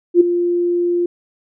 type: tone with ADSR envelope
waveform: sine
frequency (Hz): 349.2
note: F4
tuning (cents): 0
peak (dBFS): -3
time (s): 0.14-1.06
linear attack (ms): 65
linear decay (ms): 10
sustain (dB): -11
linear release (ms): 4
effects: none